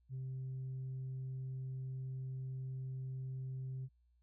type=tone; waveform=sine; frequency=130.81 Hz; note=C3; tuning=in tune; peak=-38 dBFS; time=0.09-3.89 s; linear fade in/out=50 ms; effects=tanh soft clip ceiling -38 dBFS + added 60 Hz sine -69 dBFS peak until 4.22 s